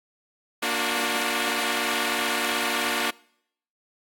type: chord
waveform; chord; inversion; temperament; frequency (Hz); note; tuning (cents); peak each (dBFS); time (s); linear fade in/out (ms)
5% pulse; Bb augmented; none; equal with one note detuned; 233.1 / 293.7 / 363; Bb3 / D4 / F#4; 0 / 0 / -33; -17; 0.62-3.11; 10
effects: noise-tail reverb RT60 0.7 s tail -24 dB re dry + AAC 64 kbps